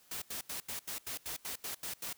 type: noise bursts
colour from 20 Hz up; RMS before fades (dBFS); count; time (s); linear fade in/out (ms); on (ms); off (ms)
white; -40; 11; 0.11-2.13; 5; 110; 81
effects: white hiss -64 dBFS RMS until 2.17 s